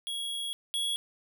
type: tone pair in turn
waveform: square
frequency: 3322 / 3341 Hz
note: G#7 / G#7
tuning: 0 / +10 cents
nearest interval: unison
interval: 10 cents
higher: second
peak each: -33 / -29 dBFS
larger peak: second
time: 0.07-0.53 / 0.74-0.96 s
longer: first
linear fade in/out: 0 ms
effects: none